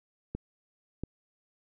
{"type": "clicks", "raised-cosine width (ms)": 3, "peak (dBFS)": -21, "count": 2, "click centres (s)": [0.35, 1.036], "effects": []}